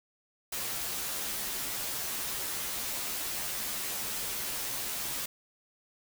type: noise with comb filter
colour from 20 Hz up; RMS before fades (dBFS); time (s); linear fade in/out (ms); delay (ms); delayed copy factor
white; -35; 0.52-5.26; 5; 12; -1
effects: none